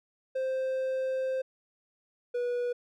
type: tone pair in turn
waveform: triangle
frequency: 523.3 / 486.8 Hz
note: C5 / B4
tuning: 0 / -25 cents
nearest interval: minor second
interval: 125 cents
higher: first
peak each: -26 dBFS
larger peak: neither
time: 0.35-1.42 / 2.34-2.73 s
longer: first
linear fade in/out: 10 ms
effects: none